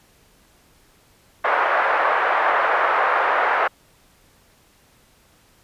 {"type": "band-pass noise", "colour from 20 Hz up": "white", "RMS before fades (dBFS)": -19, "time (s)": [1.44, 3.68], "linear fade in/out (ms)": 10, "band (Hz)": [530, 1600], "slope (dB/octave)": 24, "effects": ["pink hiss -56 dBFS RMS until 5.63 s", "resampled to 32000 Hz"]}